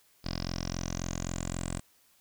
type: tone with low-pass filter sweep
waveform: 10% pulse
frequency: 43.76 Hz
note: F1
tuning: 4 cents sharp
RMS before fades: -35 dBFS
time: 0.24-1.8 s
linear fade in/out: 10 ms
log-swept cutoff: 4900 to 8200 Hz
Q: 8.5
effects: white hiss -65 dBFS RMS until 2.2 s